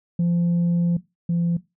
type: tone pair in turn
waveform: sine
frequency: 172.4 / 170.91 Hz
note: F3 / F3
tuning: -22 / -37 cents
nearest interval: unison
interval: 15 cents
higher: first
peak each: -15 / -17 dBFS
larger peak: first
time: 0.19-0.97 / 1.29-1.57 s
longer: first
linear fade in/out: 5 ms
effects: noise-tail reverb RT60 0.2 s tail -17 dB re dry + tanh soft clip ceiling -16 dBFS